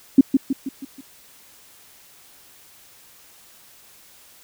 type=tone with echo; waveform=sine; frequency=270 Hz; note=C#4; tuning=45 cents flat; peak=-5 dBFS; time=0.18-0.21 s; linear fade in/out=5 ms; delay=160 ms; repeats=5; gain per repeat=-6 dB; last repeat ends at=1.01 s; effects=white hiss -50 dBFS RMS until 4.43 s